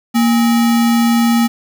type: tone with sample-and-hold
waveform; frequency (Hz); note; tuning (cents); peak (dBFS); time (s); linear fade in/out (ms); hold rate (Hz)
sine; 233.1; A#3; 0; -9; 0.14-1.48; 20; 1050
effects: none